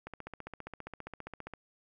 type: click train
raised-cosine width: 0.5 ms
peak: -27 dBFS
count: 23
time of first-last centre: 0.07-1.537 s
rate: 15 Hz
effects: none